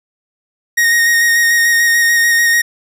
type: tone with vibrato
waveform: 45% pulse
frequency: 1864.7 Hz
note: A#6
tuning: in tune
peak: -9 dBFS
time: 0.77-2.62 s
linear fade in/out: 10 ms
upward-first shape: square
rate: 6.8 Hz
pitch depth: 16 cents each way
effects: none